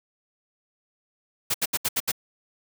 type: noise bursts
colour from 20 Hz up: white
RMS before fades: -24 dBFS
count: 6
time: 1.5-2.118 s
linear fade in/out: 10 ms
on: 43 ms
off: 72 ms
effects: none